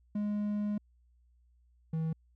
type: tone pair in turn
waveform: triangle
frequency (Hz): 207.7 / 160.6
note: G#3 / E3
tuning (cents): 0 / -45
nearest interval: major third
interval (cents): 445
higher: first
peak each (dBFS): -28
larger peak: neither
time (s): 0.15-0.78 / 1.93-2.13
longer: first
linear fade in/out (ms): 5
effects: added 60 Hz sine -63 dBFS peak until 2.35 s